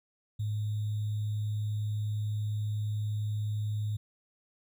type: tone with sample-and-hold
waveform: sine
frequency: 105.7 Hz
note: G#2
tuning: 31 cents sharp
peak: -29 dBFS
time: 0.39-3.97 s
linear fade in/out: 10 ms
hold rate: 3675 Hz
effects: none